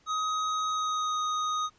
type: tone with pitch glide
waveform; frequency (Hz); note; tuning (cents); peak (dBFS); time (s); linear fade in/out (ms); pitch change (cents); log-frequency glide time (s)
square; 1261 to 1246.5; D#6 to D#6; +23 to +3; -28; 0.06-1.7; 50; -20; 0.68-1.19
effects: pink hiss -64 dBFS RMS until 1.78 s + resampled to 16000 Hz